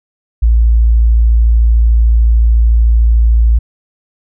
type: tone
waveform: sine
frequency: 56.8 Hz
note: A#1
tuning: 44 cents flat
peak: -5 dBFS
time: 0.42-3.59 s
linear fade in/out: 10 ms
effects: none